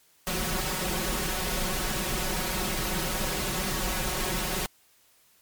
pink noise with comb filter, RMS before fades -29 dBFS, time 0.27-4.66 s, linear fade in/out 0 ms, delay 5.4 ms, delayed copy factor +0.95, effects white hiss -62 dBFS RMS until 5.41 s + MP3 96 kbps

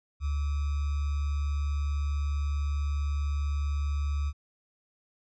sine tone with sample-and-hold, 72.3 Hz, D2, 27 cents flat, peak -26 dBFS, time 0.2-4.33 s, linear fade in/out 50 ms, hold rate 1225 Hz, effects resampled to 16000 Hz

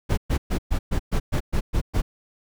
brown noise bursts, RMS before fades -20 dBFS, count 10, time 0.09-2.02 s, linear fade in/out 20 ms, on 85 ms, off 120 ms, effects none

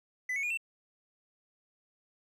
triangle tone with pitch steps, 2003 / 2210 / 2438 / 2689 Hz, B6 / C#7 / D#7 / E7, +24 / -6 / -36 / +34 cents, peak -29 dBFS, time 0.29-0.574 s, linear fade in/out 5 ms, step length 71 ms, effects none

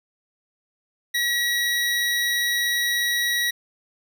25% pulse tone, 1917 Hz, A#6, 48 cents sharp, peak -17 dBFS, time 1.14-3.51 s, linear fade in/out 10 ms, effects none

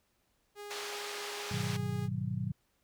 sawtooth tone, 411.6 Hz, G#4, 16 cents flat, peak -39 dBFS, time 0.55-2.09 s, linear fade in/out 50 ms
white band-pass noise, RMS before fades -42 dBFS, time 0.7-1.77 s, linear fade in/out 10 ms, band 500 to 4600 Hz, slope 12 dB/octave
sine chord, G# minor seventh, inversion none, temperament just, 103.83 / 124.59 / 155.74 / 186.89 Hz, G#2 / B2 / D#3 / F#3, 0 / +16 / +2 / +18 cents, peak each -38 / -36 / -39 / -38 dBFS, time 1.51-2.52 s, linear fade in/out 5 ms
effects pink hiss -75 dBFS RMS until 2.83 s

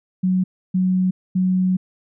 sine tone bursts at uneven times, 185 Hz, F#3, in tune, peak -15 dBFS, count 3, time 0.23-0.44 / 0.74-1.11 / 1.35-1.77 s, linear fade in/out 10 ms, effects none

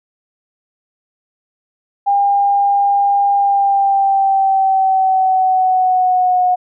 sine tone with pitch glide, 803 to 727.9 Hz, G5 to F#5, +41 to -29 cents, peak -10 dBFS, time 2.06-6.56 s, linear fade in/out 20 ms, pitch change -170 cents, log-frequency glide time 3.35-6.44 s, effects none

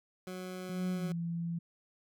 20% pulse tone, 184 Hz, F#3, 9 cents flat, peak -35 dBFS, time 0.27-1.12 s, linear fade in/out 2 ms
sine tone with pitch glide, 181.1 to 168.97 Hz, F#3 to E3, -37 to +43 cents, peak -33 dBFS, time 0.69-1.59 s, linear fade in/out 10 ms, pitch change -120 cents, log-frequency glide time 0.94-1.08 s
effects none

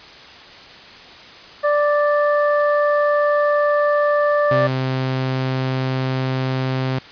harmonic tone, 587.3 Hz, D5, in tune, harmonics 1 / 2 / 3, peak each -15 / -21 / -25 dBFS, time 1.63-4.68 s, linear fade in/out 20 ms
sawtooth tone, 130.81 Hz, C3, in tune, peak -15 dBFS, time 4.51-6.99 s, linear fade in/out 5 ms
effects white hiss -40 dBFS RMS until 7.11 s + resampled to 11025 Hz

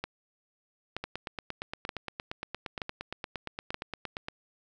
two click trains, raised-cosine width 0.3 ms, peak -17 / -19 dBFS, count 5 / 29, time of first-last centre 0.04-3.744 / 1.04-4.284 s, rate 1.08 / 8.63 Hz, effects none

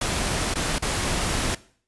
pink noise with dropouts, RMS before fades -25 dBFS, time 0.01-1.55 s, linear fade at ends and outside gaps 5 ms, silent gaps 0.541-0.555 / 0.785-0.822 s, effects noise-tail reverb RT60 0.5 s tail -19 dB re dry + resampled to 24000 Hz

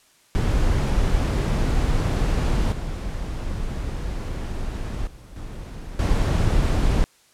brown noise with level steps, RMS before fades -20 / -28 / -42 / -34 / -19 dBFS, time 0.35-7.04 s, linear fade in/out 0 ms, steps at 2.72 / 5.07 / 5.36 / 5.99 s, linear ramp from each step 2 ms, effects white hiss -57 dBFS RMS until 7.33 s + low-pass 10000 Hz 12 dB/octave

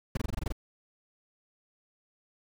brown noise bursts, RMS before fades -29 dBFS, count 9, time 0.15-0.524 s, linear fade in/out 5 ms, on 22 ms, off 22 ms, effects none

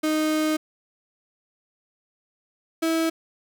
35% pulse tone pair in turn, 310 / 325.6 Hz, D#4 / E4, -6 / -21 cents, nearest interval minor second, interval 85 cents, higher second, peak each -19 dBFS, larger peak neither, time 0.03-0.57 / 2.82-3.1 s, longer first, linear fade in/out 10 ms, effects none

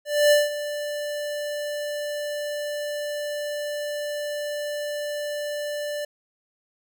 square tone with ADSR envelope, 589 Hz, D5, 5 cents sharp, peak -14 dBFS, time 0.05-6.05 s, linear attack 260 ms, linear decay 180 ms, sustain -14 dB, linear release 5 ms, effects none

